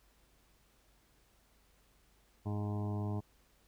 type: harmonic tone with a mistuned harmonic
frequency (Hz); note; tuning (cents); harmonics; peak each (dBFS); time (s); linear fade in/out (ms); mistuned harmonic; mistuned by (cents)
103.83; G#2; 0; 1 / 2 / 3 / 4 / 6 / 7 / 8 / 9 / 10; -35 / -41 / -45 / -47 / -51 / -52 / -53 / -54 / -55; 2.45-3.21; 20; 1; -17
effects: added 50 Hz sine -70 dBFS peak until 3.67 s + pink hiss -70 dBFS RMS until 3.67 s